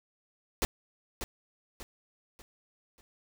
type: noise with echo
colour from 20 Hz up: pink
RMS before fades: -28 dBFS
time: 0.62-0.65 s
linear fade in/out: 0 ms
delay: 590 ms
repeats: 4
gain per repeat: -8 dB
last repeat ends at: 3.01 s
effects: none